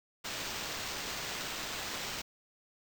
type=noise with sample-and-hold; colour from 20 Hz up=blue; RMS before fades=-39 dBFS; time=0.24-2.22 s; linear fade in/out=10 ms; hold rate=11025 Hz; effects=none